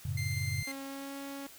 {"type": "chord", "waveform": "sine", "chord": "F# minor", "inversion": "none", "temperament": "just", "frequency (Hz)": [92.5, 111, 138.75], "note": ["F#2", "A2", "C#3"], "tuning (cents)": [0, 16, 2], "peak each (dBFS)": -36, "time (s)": [0.05, 0.63], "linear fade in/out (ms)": 5}
{"type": "tone", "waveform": "sawtooth", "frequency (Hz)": 2091, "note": "C7", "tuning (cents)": -2, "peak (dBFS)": -34, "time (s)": [0.17, 0.72], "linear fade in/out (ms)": 5}
{"type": "tone with pitch glide", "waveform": "sawtooth", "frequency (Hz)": [272.9, 277.3], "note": ["C#4", "C#4"], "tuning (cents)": [-27, 1], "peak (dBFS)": -36, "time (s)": [0.67, 1.47], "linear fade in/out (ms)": 5, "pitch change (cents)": 28, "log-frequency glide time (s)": [0.83, 1.18]}
{"effects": ["white hiss -53 dBFS RMS until 1.58 s"]}